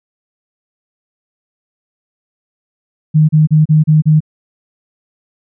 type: tone bursts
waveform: sine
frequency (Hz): 154.4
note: D#3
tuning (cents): -13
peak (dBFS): -5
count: 6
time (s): 3.14-4.205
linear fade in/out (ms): 20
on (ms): 150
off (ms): 33
effects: none